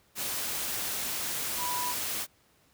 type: tone in noise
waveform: sine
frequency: 982 Hz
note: B5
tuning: 10 cents flat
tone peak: -32 dBFS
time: 1.57-1.95 s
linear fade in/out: 50 ms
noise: white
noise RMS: -33 dBFS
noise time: 0.15-2.27 s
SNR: -2 dB
effects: pink hiss -65 dBFS RMS until 2.73 s + high-pass 60 Hz 12 dB/octave